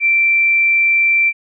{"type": "tone", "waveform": "sine", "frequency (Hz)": 2347, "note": "D7", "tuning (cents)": -2, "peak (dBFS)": -10, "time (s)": [0, 1.33], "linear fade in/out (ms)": 50, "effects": []}